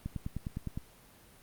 click train, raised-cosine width 5 ms, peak -23 dBFS, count 8, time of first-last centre 0.06-0.775 s, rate 9.79 Hz, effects pink hiss -58 dBFS RMS until 1.42 s + Opus 32 kbps

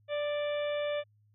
harmonic tone with a mistuned harmonic, 587 Hz, D5, 1 cent flat, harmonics 1 / 2 / 3 / 4 / 5 / 6, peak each -30 / -45 / -44 / -44 / -48 / -46 dBFS, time 0.08-1.04 s, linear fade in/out 50 ms, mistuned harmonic 2, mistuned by +18 cents, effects added 105 Hz sine -63 dBFS peak until 1.34 s

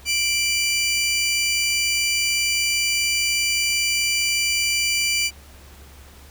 20% pulse tone pair together, 2349 / 2960 Hz, D7 / F#7, 0 / 0 cents, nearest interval major third, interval 400 cents, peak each -15 / -21 dBFS, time 0.05-5.31 s, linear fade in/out 50 ms, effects added 70 Hz sine -44 dBFS peak until 6.3 s + pink hiss -48 dBFS RMS until 6.3 s

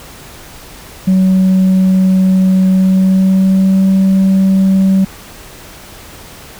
sine tone with pitch glide, 187.9 to 191.63 Hz, F#3 to G3, +27 to -39 cents, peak -4 dBFS, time 1.07-5.05 s, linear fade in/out 10 ms, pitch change +34 cents, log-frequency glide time 2.68-3.88 s, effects tanh soft clip ceiling -5 dBFS + pink hiss -34 dBFS RMS until 6.59 s

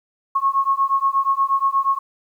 sine beating tone pair, 1088 / 1096.4 Hz, C#6 / C#6, -33 / -19 cents, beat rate 8.4 Hz, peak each -19 / -19 dBFS, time 0.35-1.99 s, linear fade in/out 10 ms, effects 9-bit

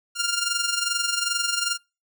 10% pulse tone with amplitude modulation, 1400 Hz, F6, 4 cents sharp, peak -12 dBFS, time 0.15-1.78 s, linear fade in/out 50 ms, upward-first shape sine, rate 22.5 Hz, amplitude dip 65%, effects noise-tail reverb RT60 0.3 s tail -26 dB re dry

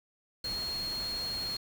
sine tone in noise, 4272 Hz, C8, 35 cents sharp, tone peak -33 dBFS, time 0.44-1.57 s, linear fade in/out 5 ms, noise pink, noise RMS -43 dBFS, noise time 0.44-1.57 s, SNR +7 dB, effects none

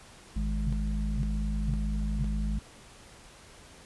harmonic tone, 52.4 Hz, G#1, 16 cents sharp, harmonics 1 / 3 / 4, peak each -28 / -37 / -35 dBFS, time 0.36-2.59 s, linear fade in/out 5 ms
sine tone bursts, 135.9 Hz, C#3, 34 cents flat, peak -29 dBFS, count 4, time 0.67-2.244 s, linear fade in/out 0 ms, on 56 ms, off 450 ms
effects pink hiss -52 dBFS RMS until 3.85 s + resampled to 24000 Hz

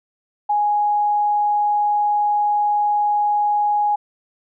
sine tone, 830.6 Hz, G#5, in tune, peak -15 dBFS, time 0.49-3.96 s, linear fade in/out 10 ms, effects none

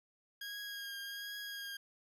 20% pulse tone with vibrato, 1632 Hz, G#6, 31 cents flat, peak -37 dBFS, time 0.41-1.77 s, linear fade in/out 5 ms, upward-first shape triangle, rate 1.3 Hz, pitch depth 25 cents each way, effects none

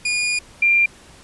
sawtooth / sine tone pair in turn, 2437 / 2384 Hz, D#7 / D7, -37 / +25 cents, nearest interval unison, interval 38 cents, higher first, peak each -15 / -12 dBFS, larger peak second, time 0.05-0.39 / 0.62-0.86 s, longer first, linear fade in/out 5 ms, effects pink hiss -46 dBFS RMS until 1.23 s + resampled to 24000 Hz

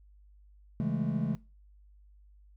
triangle chord, A major seventh, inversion first, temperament just, 137.5 / 165 / 206.2 / 220 Hz, C#3 / E3 / G#3 / A3, -14 / +2 / -12 / 0 cents, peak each -32 dBFS, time 0.8-1.35 s, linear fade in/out 0 ms, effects noise-tail reverb RT60 0.3 s tail -21 dB re dry + added 50 Hz sine -55 dBFS peak until 2.56 s

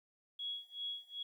sine tone with tremolo, 3336 Hz, G#7, 7 cents sharp, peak -37 dBFS, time 0.39-1.23 s, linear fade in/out 5 ms, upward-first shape sine, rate 2.6 Hz, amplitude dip 95%, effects 12-bit

